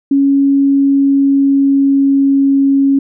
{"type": "tone with pitch glide", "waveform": "sine", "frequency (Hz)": [277.2, 275.1], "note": ["C#4", "C#4"], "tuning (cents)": [0, -13], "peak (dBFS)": -7, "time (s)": [0.11, 2.99], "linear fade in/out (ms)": 5, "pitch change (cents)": -13, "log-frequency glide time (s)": [0.5, 2.53], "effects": []}